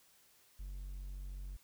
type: tone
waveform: triangle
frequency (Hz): 47.05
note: F#1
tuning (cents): +30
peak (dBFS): -40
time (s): 0.59-1.57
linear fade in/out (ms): 10
effects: white hiss -67 dBFS RMS until 1.63 s